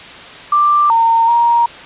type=tone with pitch steps; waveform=sine; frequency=1180 / 915 / 940 Hz; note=D6 / A#5 / A#5; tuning=+8 / -32 / +14 cents; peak=-8 dBFS; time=0.52-1.66 s; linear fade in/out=5 ms; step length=380 ms; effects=white hiss -33 dBFS RMS until 1.85 s + resampled to 8000 Hz